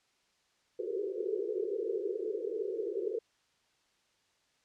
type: band-pass noise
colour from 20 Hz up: white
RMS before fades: -35 dBFS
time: 0.79-3.19 s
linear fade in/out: 5 ms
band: 360 to 480 Hz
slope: 96 dB/octave
effects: white hiss -72 dBFS RMS until 4.64 s + low-pass 6000 Hz 12 dB/octave